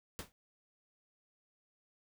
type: noise with exponential decay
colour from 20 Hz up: pink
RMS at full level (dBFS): -39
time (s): 0.19-0.32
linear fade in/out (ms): 0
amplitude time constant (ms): 28
effects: none